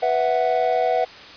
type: chord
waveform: triangle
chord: B suspended fourth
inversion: none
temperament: equal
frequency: 493.9 / 659.3 / 740 Hz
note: B4 / E5 / F#5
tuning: 0 / 0 / 0 cents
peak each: -21 / -20 / -19 dBFS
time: 0.02-1.05 s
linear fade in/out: 10 ms
effects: white hiss -40 dBFS RMS until 1.36 s + resampled to 11025 Hz